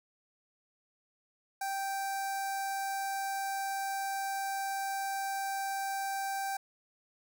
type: tone with notch filter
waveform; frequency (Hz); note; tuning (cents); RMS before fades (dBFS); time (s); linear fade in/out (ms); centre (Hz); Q
sawtooth; 783; G5; -2; -35; 1.61-6.57; 5; 3100; 0.97
effects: none